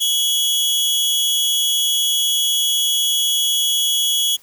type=tone pair together; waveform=sawtooth; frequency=2976 / 3336 Hz; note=F#7 / G#7; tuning=+9 / +7 cents; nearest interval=major second; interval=198 cents; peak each=-23 / -13 dBFS; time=0-4.37 s; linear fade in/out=20 ms; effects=white hiss -50 dBFS RMS until 4.42 s